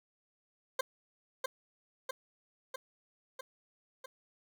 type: tone with echo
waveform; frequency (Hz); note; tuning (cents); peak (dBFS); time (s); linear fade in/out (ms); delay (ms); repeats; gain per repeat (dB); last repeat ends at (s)
20% pulse; 523.3; C5; 0; -24; 0.79-0.81; 5; 650; 5; -3; 4.06
effects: none